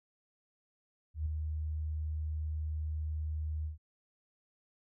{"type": "tone with ADSR envelope", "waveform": "sine", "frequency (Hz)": 77.3, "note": "D#2", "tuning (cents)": -11, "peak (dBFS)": -29, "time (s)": [1.14, 3.78], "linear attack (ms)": 120, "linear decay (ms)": 4, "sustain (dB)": -4, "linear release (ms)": 130, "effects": []}